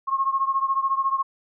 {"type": "beating tone pair", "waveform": "sine", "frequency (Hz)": [1078, 1092], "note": ["C#6", "C#6"], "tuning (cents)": [-49, -26], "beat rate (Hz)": 14, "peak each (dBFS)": [-22, -25], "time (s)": [0.07, 1.23], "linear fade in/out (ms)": 20, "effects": []}